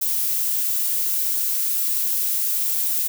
violet noise, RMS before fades -22 dBFS, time 0.01-3.08 s, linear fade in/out 10 ms, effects none

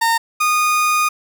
30% pulse tone pair in turn, 916 / 1230.6 Hz, A#5 / D#6, -31 / -19 cents, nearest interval perfect fourth, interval 512 cents, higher second, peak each -11 dBFS, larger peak neither, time 0.01-0.18 / 0.4-1.09 s, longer second, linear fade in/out 10 ms, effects none

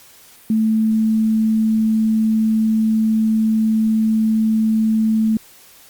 sine tone, 220 Hz, A3, in tune, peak -13 dBFS, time 0.5-5.37 s, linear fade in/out 2 ms, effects white hiss -46 dBFS RMS until 5.89 s + Opus 48 kbps

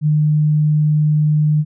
sine tone, 151.6 Hz, D#3, 45 cents flat, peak -11 dBFS, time 0.01-1.65 s, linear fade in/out 50 ms, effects none

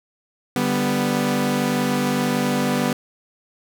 sawtooth chord, G major, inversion second, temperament equal, 146.83 / 196 / 246.9 Hz, D3 / G3 / B3, 0 / 0 / 0 cents, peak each -23 / -20 / -17 dBFS, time 0.56-2.93 s, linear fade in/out 2 ms, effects none

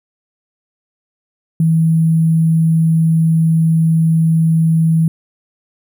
sine tone with sample-and-hold, 162.2 Hz, E3, 28 cents flat, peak -9 dBFS, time 1.6-5.08 s, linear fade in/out 2 ms, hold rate 11025 Hz, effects none

